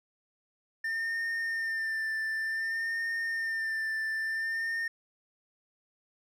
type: tone with vibrato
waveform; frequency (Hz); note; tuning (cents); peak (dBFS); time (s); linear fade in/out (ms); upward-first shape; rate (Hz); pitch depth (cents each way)
triangle; 1800; A6; +39; -28; 0.84-4.88; 5; sine; 0.55; 28
effects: none